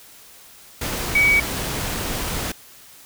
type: tone in noise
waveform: sine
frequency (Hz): 2264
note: C#7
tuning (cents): +36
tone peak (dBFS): -13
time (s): 1.15-1.4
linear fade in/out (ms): 5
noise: pink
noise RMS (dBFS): -26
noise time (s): 0.81-2.52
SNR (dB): +10
effects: white hiss -46 dBFS RMS until 3.05 s